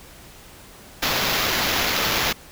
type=noise with sample-and-hold; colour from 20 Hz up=white; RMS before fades=-22 dBFS; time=1.02-2.33 s; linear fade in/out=10 ms; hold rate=8820 Hz; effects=pink hiss -45 dBFS RMS until 2.51 s